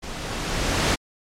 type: noise with level ramp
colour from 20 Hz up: pink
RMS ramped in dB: -34 to -18 dBFS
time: 0.02-0.96 s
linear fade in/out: 20 ms
effects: low-pass 7000 Hz 12 dB/octave + MP3 96 kbps